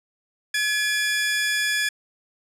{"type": "tone pair together", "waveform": "sawtooth", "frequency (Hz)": [1700, 2396], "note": ["G#6", "D7"], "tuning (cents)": [40, 34], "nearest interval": "tritone", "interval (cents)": 594, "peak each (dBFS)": [-18, -25], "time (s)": [0.54, 1.89], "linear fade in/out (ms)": 5, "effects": ["low-pass 11000 Hz 12 dB/octave"]}